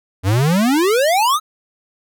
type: exponential sweep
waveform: square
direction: up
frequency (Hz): 88.9 to 1318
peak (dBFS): -13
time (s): 0.23-1.4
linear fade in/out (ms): 50
effects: none